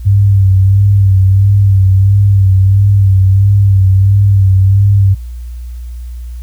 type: tone with vibrato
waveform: sine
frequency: 97.8 Hz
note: G2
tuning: 4 cents flat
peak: -4 dBFS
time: 0.05-5.15 s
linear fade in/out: 20 ms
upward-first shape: sine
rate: 1.5 Hz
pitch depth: 49 cents each way
effects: added 60 Hz sine -21 dBFS peak until 6.42 s + white hiss -48 dBFS RMS until 6.42 s